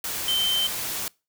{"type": "tone in noise", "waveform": "sine", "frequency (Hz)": 3102, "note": "G7", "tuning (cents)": -19, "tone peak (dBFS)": -21, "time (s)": [0.28, 0.67], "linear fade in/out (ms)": 2, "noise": "white", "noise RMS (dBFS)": -30, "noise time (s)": [0.04, 1.08], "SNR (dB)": 6, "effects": ["noise-tail reverb RT60 0.3 s tail -25 dB re dry"]}